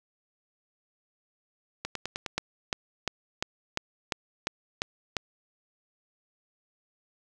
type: two click trains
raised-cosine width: 0.2 ms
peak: -10 / -15 dBFS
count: 9 / 5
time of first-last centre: 2.38-5.167 / 1.85-2.262 s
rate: 2.87 / 9.7 Hz
effects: none